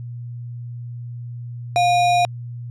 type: tone with sample-and-hold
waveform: sine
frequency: 705 Hz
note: F5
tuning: 16 cents sharp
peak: -13 dBFS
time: 1.76-2.25 s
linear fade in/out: 0 ms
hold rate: 3150 Hz
effects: added 120 Hz sine -29 dBFS peak until 2.7 s + low-pass 6000 Hz 12 dB/octave